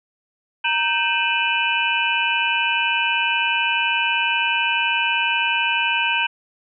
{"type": "tone cluster", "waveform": "sine", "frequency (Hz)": [932, 1554, 2442, 2631, 2967], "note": ["A#5", "G6", "D#7", "E7", "F#7"], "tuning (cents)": [-1, -16, -33, -4, 4], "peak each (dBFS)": -24, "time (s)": [0.64, 6.27], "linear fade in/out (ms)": 10, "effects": []}